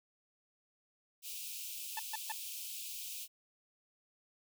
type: high-pass noise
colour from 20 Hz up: white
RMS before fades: -44 dBFS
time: 1.22-3.28 s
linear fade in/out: 50 ms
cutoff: 2400 Hz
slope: 96 dB/octave
type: tone bursts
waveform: sawtooth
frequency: 880 Hz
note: A5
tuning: in tune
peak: -33 dBFS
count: 3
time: 1.97-2.319 s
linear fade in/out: 2 ms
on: 23 ms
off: 140 ms
effects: none